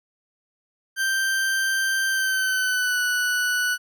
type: tone with pitch glide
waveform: 40% pulse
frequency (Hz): 1568 to 1480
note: G6 to F#6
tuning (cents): 0 to 0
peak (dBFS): -20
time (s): 0.96-3.78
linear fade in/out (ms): 50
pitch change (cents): -100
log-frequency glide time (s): 2.09-3
effects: none